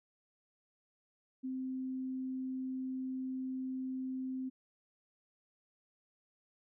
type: tone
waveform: sine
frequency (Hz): 260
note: C4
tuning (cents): -11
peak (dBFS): -36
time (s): 1.43-4.5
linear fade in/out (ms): 20
effects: none